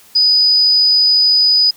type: tone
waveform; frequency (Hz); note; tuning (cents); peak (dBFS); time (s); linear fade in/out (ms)
sine; 4973; D#8; -2; -8; 0.15-1.71; 10
effects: white hiss -45 dBFS RMS until 1.76 s